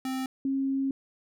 square / sine tone pair in turn, 261.6 / 270.4 Hz, C4 / C#4, 0 / -43 cents, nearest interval minor second, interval 57 cents, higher second, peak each -30 / -25 dBFS, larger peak second, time 0.05-0.26 / 0.45-0.91 s, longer second, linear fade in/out 2 ms, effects none

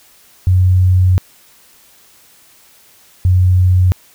sine tone pair in turn, 91.9 / 91.42 Hz, F#2 / F#2, -11 / -20 cents, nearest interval unison, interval 9 cents, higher first, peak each -7 dBFS, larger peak neither, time 0.47-1.18 / 3.25-3.92 s, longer first, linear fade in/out 0 ms, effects white hiss -47 dBFS RMS until 4.14 s

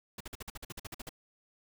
pink noise bursts, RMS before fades -42 dBFS, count 13, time 0.18-1.093 s, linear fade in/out 5 ms, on 25 ms, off 49 ms, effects none

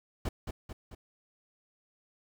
brown noise with echo, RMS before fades -32 dBFS, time 0.25-0.29 s, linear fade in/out 5 ms, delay 220 ms, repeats 3, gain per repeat -5 dB, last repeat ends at 0.95 s, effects none

